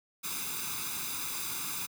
white noise with comb filter, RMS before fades -36 dBFS, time 0.23-1.87 s, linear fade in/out 20 ms, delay 0.81 ms, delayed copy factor +0.8, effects high-pass 100 Hz 12 dB/octave

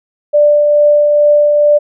sine tone with tremolo, 590 Hz, D5, 8 cents sharp, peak -4 dBFS, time 0.33-1.79 s, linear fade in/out 20 ms, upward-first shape triangle, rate 2.3 Hz, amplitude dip 30%, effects none

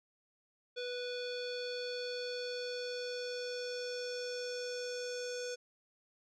square tone with low-pass filter sweep, 492.5 Hz, B4, 5 cents flat, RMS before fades -40 dBFS, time 0.76-5.56 s, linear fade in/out 20 ms, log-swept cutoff 4000 to 6100 Hz, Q 4.8, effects none

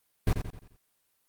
brown noise with echo, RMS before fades -23 dBFS, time 0.27-0.33 s, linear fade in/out 2 ms, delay 87 ms, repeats 5, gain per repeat -7 dB, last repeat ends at 0.765 s, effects white hiss -73 dBFS RMS until 1.28 s + Opus 32 kbps

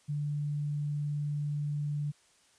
sine tone, 146.83 Hz, D3, in tune, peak -30 dBFS, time 0.08-2.12 s, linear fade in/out 20 ms, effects white hiss -65 dBFS RMS until 2.58 s + resampled to 22050 Hz

